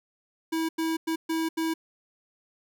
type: tone bursts at uneven times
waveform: square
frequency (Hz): 324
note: E4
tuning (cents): -30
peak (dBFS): -26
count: 5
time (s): 0.52-0.69 / 0.78-0.97 / 1.07-1.16 / 1.29-1.49 / 1.57-1.74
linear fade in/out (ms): 10
effects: none